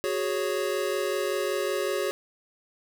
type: chord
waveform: square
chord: F# suspended second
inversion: none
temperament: equal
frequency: 370 / 415.3 / 554.4 Hz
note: F#4 / G#4 / C#5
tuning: 0 / 0 / 0 cents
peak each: -31 dBFS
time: 0.04-2.11 s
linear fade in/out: 0 ms
effects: none